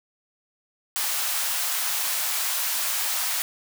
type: high-pass noise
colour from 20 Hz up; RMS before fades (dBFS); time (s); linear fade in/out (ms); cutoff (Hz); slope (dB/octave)
white; -26; 0.96-3.42; 0; 680; 24
effects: none